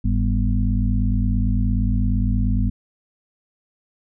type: harmonic tone with a mistuned harmonic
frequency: 49 Hz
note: G1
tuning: in tune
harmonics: 1 / 2 / 4 / 5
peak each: -19 / -22 / -25 / -26 dBFS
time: 0.04-2.7 s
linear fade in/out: 10 ms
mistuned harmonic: 2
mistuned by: +140 cents
effects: none